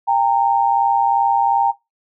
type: tone pair together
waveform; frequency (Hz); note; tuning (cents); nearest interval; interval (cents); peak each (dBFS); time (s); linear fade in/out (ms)
sine; 797.3 / 920; G5 / A#5; +29 / -23; major second; 248; -16; 0.07-1.72; 20
effects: noise-tail reverb RT60 0.2 s tail -19 dB re dry